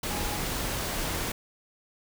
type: tone in noise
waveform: sine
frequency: 830.6 Hz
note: G#5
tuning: in tune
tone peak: -38 dBFS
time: 0.1-0.37 s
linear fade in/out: 5 ms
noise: pink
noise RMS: -31 dBFS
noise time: 0.03-1.32 s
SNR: -10 dB
effects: none